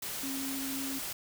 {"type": "tone in noise", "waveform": "sine", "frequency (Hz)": 270, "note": "C#4", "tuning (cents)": -45, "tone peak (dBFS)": -36, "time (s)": [0.23, 0.99], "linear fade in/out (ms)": 5, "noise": "white", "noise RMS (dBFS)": -38, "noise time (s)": [0.02, 1.13], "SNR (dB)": -1, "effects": []}